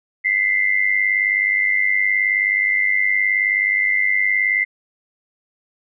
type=tone pair together; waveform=sine; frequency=1995.9 / 2095 Hz; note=B6 / C7; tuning=+18 / +2 cents; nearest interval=minor second; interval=84 cents; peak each=-19 / -17 dBFS; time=0.24-4.65 s; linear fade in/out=20 ms; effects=none